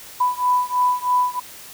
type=beating tone pair; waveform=sine; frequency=992 / 995.1 Hz; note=B5 / B5; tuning=+7 / +13 cents; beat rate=3.1 Hz; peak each=-19 / -20 dBFS; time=0.2-1.4 s; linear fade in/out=10 ms; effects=white hiss -40 dBFS RMS until 1.73 s

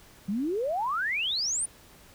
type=exponential sweep; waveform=sine; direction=up; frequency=185 to 9710 Hz; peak=-26 dBFS; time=0.28-1.66 s; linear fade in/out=10 ms; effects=pink hiss -54 dBFS RMS until 2.14 s

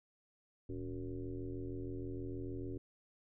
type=tone with frequency modulation; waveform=sine; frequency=196 Hz; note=G3; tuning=in tune; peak=-39 dBFS; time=0.69-2.78 s; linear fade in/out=5 ms; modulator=86.5 Hz; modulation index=2.5; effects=none

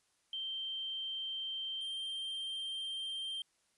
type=tone pair in turn; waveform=sine / triangle; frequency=3136 / 3158 Hz; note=G7 / G7; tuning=0 / +12 cents; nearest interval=unison; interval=12 cents; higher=second; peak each=-37 / -36 dBFS; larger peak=second; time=0.33-1.81 / 1.81-3.42 s; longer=second; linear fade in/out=2 ms; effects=white hiss -75 dBFS RMS until 3.77 s + resampled to 24000 Hz

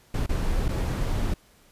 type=noise with dropouts; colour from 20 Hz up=brown; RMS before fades=-25 dBFS; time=0.14-1.34 s; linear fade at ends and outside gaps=5 ms; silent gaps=0.263-0.291 / 0.683-0.688 s; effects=pink hiss -58 dBFS RMS until 1.71 s + resampled to 32000 Hz

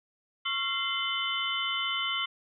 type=tone cluster; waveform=sine; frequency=1101 / 1366 / 2083 / 3032 / 3521 Hz; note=C#6 / F6 / C7 / F#7 / A7; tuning=-12 / -39 / -8 / +42 / 0 cents; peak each=-37 / -36 / -34 / -31 / -38 dBFS; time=0.45-2.26 s; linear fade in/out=10 ms; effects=none

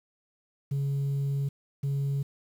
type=tone pair in turn; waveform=sine; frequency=139.4 / 139.4 Hz; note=C#3 / C#3; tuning=+10 / +10 cents; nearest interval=unison; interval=0 cents; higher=neither; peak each=-23 dBFS; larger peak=neither; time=0.71-1.49 / 1.83-2.23 s; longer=first; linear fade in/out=10 ms; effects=tanh soft clip ceiling -25 dBFS + 9-bit

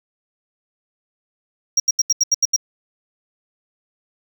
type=tone bursts; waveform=triangle; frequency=5640 Hz; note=F8; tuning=16 cents sharp; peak=-11 dBFS; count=8; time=1.77-2.563 s; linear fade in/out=5 ms; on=30 ms; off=79 ms; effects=none

